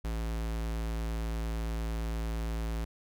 square tone, 55.7 Hz, A1, 22 cents sharp, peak -32 dBFS, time 0.04-2.85 s, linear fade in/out 10 ms, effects none

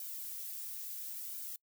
violet noise with flanger, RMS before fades -43 dBFS, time 0-1.56 s, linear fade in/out 2 ms, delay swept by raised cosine 1.3 to 3.4 ms, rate 0.73 Hz, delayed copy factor +0.6, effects noise-tail reverb RT60 0.1 s tail -25 dB re dry

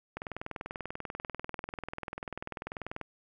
click train, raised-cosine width 0.5 ms, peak -22 dBFS, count 59, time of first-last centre 0.17-3.013 s, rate 20.4 Hz, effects none

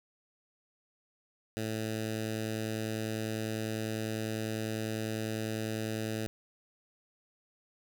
10% pulse tone with notch filter, 110 Hz, A2, in tune, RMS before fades -35 dBFS, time 1.57-6.27 s, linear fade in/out 0 ms, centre 1000 Hz, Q 0.99, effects none

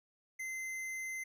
sine tone with tanh clipping, 2067 Hz, C7, 22 cents flat, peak -40 dBFS, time 0.39-1.24 s, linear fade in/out 10 ms, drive 16 dB, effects none

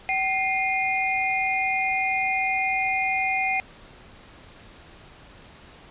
sine tone cluster, 763 / 2108 / 2457 Hz, G5 / C7 / D#7, -47 / +12 / -22 cents, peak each -26 dBFS, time 0.09-3.6 s, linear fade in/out 0 ms, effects pink hiss -48 dBFS RMS until 5.9 s + resampled to 8000 Hz

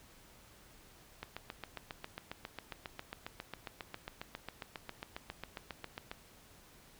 click train, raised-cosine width 0.3 ms, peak -25 dBFS, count 37, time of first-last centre 1.23-6.115 s, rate 7.37 Hz, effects pink hiss -60 dBFS RMS until 6.99 s

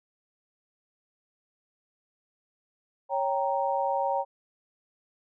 sine chord, G diminished, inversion second, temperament equal, 554.4 / 784 / 932.3 Hz, Db5 / G5 / Bb5, 0 / 0 / 0 cents, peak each -29 dBFS, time 3.09-4.25 s, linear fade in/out 50 ms, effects none

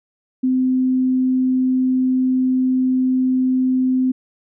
sine tone, 257.3 Hz, C4, 29 cents flat, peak -14 dBFS, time 0.43-4.12 s, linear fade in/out 10 ms, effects none

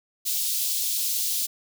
white high-pass noise, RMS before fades -26 dBFS, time 0.25-1.47 s, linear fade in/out 20 ms, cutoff 3400 Hz, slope 24 dB/octave, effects none

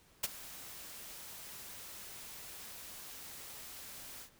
white noise with ADSR envelope, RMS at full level -31 dBFS, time 0.23-4.3 s, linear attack 11 ms, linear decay 26 ms, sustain -18 dB, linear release 85 ms, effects pink hiss -65 dBFS RMS until 4.39 s

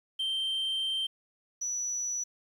sine tone pair in turn, 3136 / 5913 Hz, G7 / F#8, 0 / -2 cents, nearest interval major seventh, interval 1098 cents, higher second, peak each -26 / -29 dBFS, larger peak first, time 0.19-1.07 / 1.61-2.24 s, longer first, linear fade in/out 10 ms, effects tanh soft clip ceiling -27 dBFS + 10-bit

